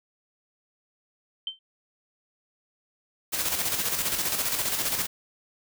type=tone with exponential decay; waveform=sine; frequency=3110 Hz; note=G7; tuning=14 cents flat; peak=-25 dBFS; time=1.47-1.59 s; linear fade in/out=2 ms; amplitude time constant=26 ms
type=noise with tremolo; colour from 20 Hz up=white; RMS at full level=-26 dBFS; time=3.32-5.07 s; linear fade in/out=20 ms; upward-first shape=square; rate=15 Hz; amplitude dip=45%
effects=none